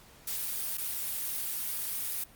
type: noise with dropouts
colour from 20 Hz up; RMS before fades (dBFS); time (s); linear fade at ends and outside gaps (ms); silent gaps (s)
blue; -34; 0.27-2.24; 5; 0.773-0.78
effects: pink hiss -56 dBFS RMS until 2.35 s + Opus 48 kbps